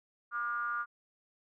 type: ring-modulated tone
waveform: triangle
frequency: 116.54 Hz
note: A#2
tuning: in tune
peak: -27 dBFS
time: 0.31-0.86 s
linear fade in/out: 50 ms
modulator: 1310 Hz
effects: none